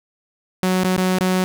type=tone with dropouts; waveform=sawtooth; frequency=185 Hz; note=F#3; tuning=in tune; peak=-12 dBFS; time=0.63-1.44 s; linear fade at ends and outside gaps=0 ms; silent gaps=0.836-0.845 / 0.964-0.979 / 1.185-1.208 s; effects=none